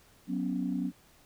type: chord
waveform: sine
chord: F# suspended fourth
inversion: none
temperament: just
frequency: 185 / 246.7 / 277.5 Hz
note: F#3 / B3 / C#4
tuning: 0 / -2 / +2 cents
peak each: -33 dBFS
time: 0.27-0.92 s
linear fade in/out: 50 ms
effects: tanh soft clip ceiling -20 dBFS + pink hiss -61 dBFS RMS until 1.25 s